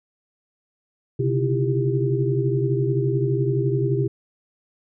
sine tone cluster, 129.7 / 141.4 / 327.1 / 342.8 / 397.8 Hz, C3 / C#3 / E4 / F4 / G4, -15 / +35 / -13 / -32 / +25 cents, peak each -21 / -29 / -30 / -29 / -24 dBFS, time 1.19-4.08 s, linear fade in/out 10 ms, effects none

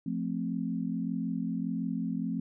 sine chord, F major, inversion none, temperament equal, 174.61 / 220 / 261.6 Hz, F3 / A3 / C4, 0 / 0 / 0 cents, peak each -34 dBFS, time 0.06-2.4 s, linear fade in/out 5 ms, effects none

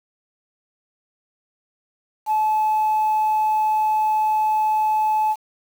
sine tone, 862 Hz, A5, 36 cents flat, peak -15 dBFS, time 2.26-5.36 s, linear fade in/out 50 ms, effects tanh soft clip ceiling -13 dBFS + 7-bit

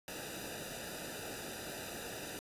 pink noise with comb filter, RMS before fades -44 dBFS, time 0.08-2.39 s, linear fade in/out 0 ms, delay 0.92 ms, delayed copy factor -0.9, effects resampled to 32000 Hz

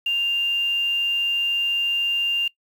sine tone with quantisation, 2794 Hz, F7, in tune, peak -19 dBFS, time 0.06-2.48 s, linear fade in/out 5 ms, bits 7, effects noise-tail reverb RT60 0.1 s tail -22 dB re dry

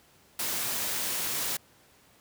white noise, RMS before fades -31 dBFS, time 0.39-1.57 s, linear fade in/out 5 ms, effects pink hiss -60 dBFS RMS until 2.2 s + high-pass 80 Hz 12 dB/octave

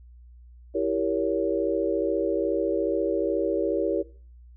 sine chord, E diminished seventh, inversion none, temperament equal with one note detuned, 329.6 / 392 / 466.2 / 561.5 Hz, E4 / G4 / Bb4 / Db5, 0 / 0 / 0 / +22 cents, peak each -28 dBFS, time 0.74-4.03 s, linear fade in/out 20 ms, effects noise-tail reverb RT60 0.4 s tail -19 dB re dry + added 60 Hz sine -46 dBFS peak until 4.56 s

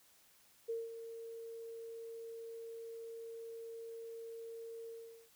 sine tone with ADSR envelope, 457.6 Hz, A#4, 32 cents flat, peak -35 dBFS, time 0.68-5.3 s, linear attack 18 ms, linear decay 190 ms, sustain -10 dB, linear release 410 ms, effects white hiss -67 dBFS RMS until 5.35 s

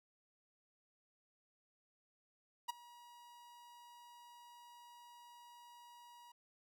45% pulse tone with ADSR envelope, 959 Hz, A#5, 49 cents sharp, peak -35 dBFS, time 2.68-6.32 s, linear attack 16 ms, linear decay 14 ms, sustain -22 dB, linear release 6 ms, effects none

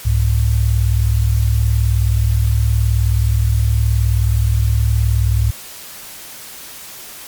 sine tone pair together, 66.4 / 105.48 Hz, C2 / G#2, +26 / +27 cents, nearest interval minor sixth, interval 801 cents, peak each -14 dBFS, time 0.05-5.51 s, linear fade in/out 10 ms, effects white hiss -34 dBFS RMS until 7.27 s + MP3 96 kbps

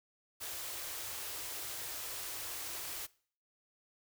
white band-stop noise, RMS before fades -42 dBFS, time 0.4-3.07 s, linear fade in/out 20 ms, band 140 to 280 Hz, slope 96 dB/octave, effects noise-tail reverb RT60 0.5 s tail -22 dB re dry

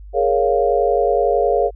sine chord, Bb minor seventh, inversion third, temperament equal, 415.3 / 466.2 / 554.4 / 698.5 Hz, Ab4 / Bb4 / Db5 / F5, 0 / 0 / 0 / 0 cents, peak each -19 dBFS, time 0.13-1.71 s, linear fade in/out 50 ms, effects added 50 Hz sine -34 dBFS peak until 1.75 s

